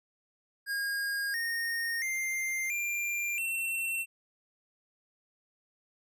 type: tone with pitch steps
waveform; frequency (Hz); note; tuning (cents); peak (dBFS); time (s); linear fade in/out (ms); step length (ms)
square; 1627 / 1847.5 / 2098 / 2382 / 2705; G#6 / A#6 / C7 / D7 / E7; -36 / -16 / +4 / +24 / +44; -31; 0.66-4.06; 50; 680
effects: none